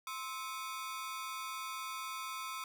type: ring-modulated tone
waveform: sawtooth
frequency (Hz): 1176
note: D6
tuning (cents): +2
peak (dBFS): -33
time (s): 0.07-2.64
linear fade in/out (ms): 2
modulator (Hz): 130
effects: none